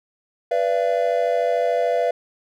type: chord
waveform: triangle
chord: B diminished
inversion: none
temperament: equal with one note detuned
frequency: 493.9 / 587.3 / 680.9 Hz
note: B4 / D5 / F5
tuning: 0 / 0 / -44 cents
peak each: -20 / -22 / -19 dBFS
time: 0.51-2.11 s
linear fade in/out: 5 ms
effects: none